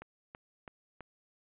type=click train; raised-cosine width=0.5 ms; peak=-30 dBFS; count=4; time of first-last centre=0.02-1.007 s; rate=3.04 Hz; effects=resampled to 8000 Hz